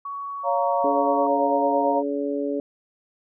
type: tone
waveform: sine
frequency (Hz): 1122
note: C#6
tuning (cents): +21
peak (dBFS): -29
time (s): 0.05-1.27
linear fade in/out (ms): 5
type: chord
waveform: sine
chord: Bb minor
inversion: first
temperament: just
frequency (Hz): 559.4 / 699.2 / 932.3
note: Db5 / F5 / Bb5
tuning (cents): +16 / +2 / 0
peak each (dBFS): -24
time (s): 0.43-2.03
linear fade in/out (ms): 50
type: harmonic tone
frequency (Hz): 142.1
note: C#3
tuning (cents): +43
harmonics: 2 / 3 / 4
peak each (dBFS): -26 / -28 / -29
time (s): 0.84-2.6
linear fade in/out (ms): 2
effects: none